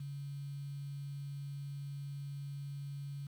sine tone with quantisation, 141 Hz, C#3, 30 cents sharp, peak -40 dBFS, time 0-3.27 s, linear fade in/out 5 ms, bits 10, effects none

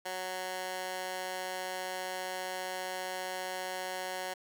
15% pulse tone with high-pass filter, 185 Hz, F#3, in tune, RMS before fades -38 dBFS, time 0.05-4.34 s, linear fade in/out 10 ms, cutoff 700 Hz, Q 0.89, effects none

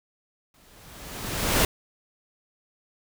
pink noise with exponential growth, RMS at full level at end -19 dBFS, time 0.54-1.65 s, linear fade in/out 2 ms, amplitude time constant 240 ms, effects none

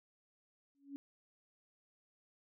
sine tone with exponential growth, 279.8 Hz, C#4, 16 cents sharp, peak -39 dBFS, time 0.75-0.96 s, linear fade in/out 0 ms, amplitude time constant 44 ms, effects none

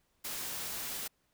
white noise, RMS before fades -39 dBFS, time 0.24-1.08 s, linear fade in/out 10 ms, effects pink hiss -75 dBFS RMS until 1.33 s

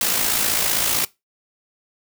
white noise with amplitude modulation, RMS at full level -18 dBFS, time 0.01-1.05 s, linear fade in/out 2 ms, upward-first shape sine, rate 55.6 Hz, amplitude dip 50%, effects noise-tail reverb RT60 0.2 s tail -20 dB re dry

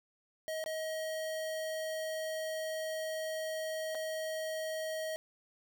square tone with dropouts, 633 Hz, D#5, 30 cents sharp, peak -36 dBFS, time 0.48-5.16 s, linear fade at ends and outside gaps 0 ms, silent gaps 0.64-0.661 / 3.948-3.952 s, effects none

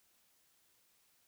silence, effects white hiss -72 dBFS RMS until 1.27 s

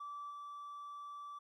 triangle tone with level steps, 1160 Hz, D6, 22 cents flat, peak -40 / -43 dBFS, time 0-1.39 s, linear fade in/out 10 ms, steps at 0.3 s, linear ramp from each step 10 ms, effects tanh soft clip ceiling -40 dBFS

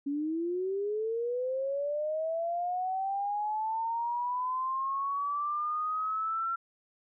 sine linear sweep, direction up, 277.2 to 1360 Hz, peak -29 dBFS, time 0.06-6.56 s, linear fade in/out 10 ms, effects none

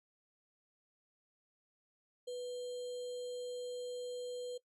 sine tone with sample-and-hold, 493.9 Hz, B4, in tune, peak -39 dBFS, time 2.27-4.58 s, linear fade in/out 10 ms, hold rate 3675 Hz, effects noise-tail reverb RT60 0.1 s tail -20 dB re dry + resampled to 24000 Hz

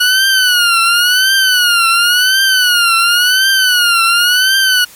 20% pulse tone with vibrato, 1459 Hz, F#6, 25 cents flat, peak -3 dBFS, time 0-4.85 s, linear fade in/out 10 ms, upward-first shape triangle, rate 0.93 Hz, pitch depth 140 cents each way, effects white hiss -38 dBFS RMS until 4.95 s + MP3 64 kbps

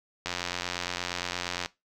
click train, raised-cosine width 0.2 ms, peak -13 dBFS, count 125, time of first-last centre 0.26-1.66 s, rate 88.6 Hz, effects noise-tail reverb RT60 0.2 s tail -19 dB re dry

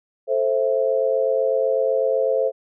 sine chord, A minor, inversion none, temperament just, 440 / 528 / 660 Hz, A4 / C5 / E5, 0 / +16 / +2 cents, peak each -23 / -19 / -25 dBFS, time 0.27-2.52 s, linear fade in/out 50 ms, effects none

